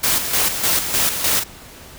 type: noise with tremolo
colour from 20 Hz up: white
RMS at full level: -17 dBFS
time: 0.03-1.44 s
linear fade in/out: 10 ms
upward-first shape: square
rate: 3.3 Hz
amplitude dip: 55%
effects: pink hiss -40 dBFS RMS until 1.98 s